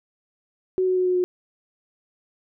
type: tone with pitch steps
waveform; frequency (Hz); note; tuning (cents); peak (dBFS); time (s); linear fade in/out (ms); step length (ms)
sine; 372.4 / 369.6 / 366.8 / 364.1 / 361.4; F#4 / F#4 / F#4 / F#4 / F#4; +11 / -2 / -15 / -28 / -41; -18; 0.78-1.24; 0; 92
effects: none